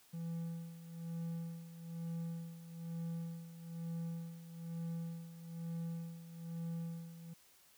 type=tone with tremolo; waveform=triangle; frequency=166.8 Hz; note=E3; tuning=21 cents sharp; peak=-36 dBFS; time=0.13-7.34 s; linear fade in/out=10 ms; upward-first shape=sine; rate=1.1 Hz; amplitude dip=75%; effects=white hiss -66 dBFS RMS until 7.77 s